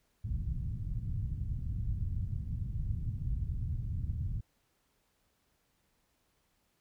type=low-pass noise; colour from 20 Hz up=white; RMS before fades=-35 dBFS; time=0.24-4.41 s; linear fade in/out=10 ms; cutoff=120 Hz; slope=24 dB/octave; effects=pink hiss -75 dBFS RMS until 6.8 s